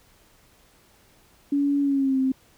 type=tone with pitch glide; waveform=sine; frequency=283.6 to 263.1 Hz; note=C#4 to C4; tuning=+40 to +10 cents; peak=-19 dBFS; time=1.52-2.32 s; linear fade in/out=5 ms; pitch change=-130 cents; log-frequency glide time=1.81-2.19 s; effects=pink hiss -58 dBFS RMS until 2.57 s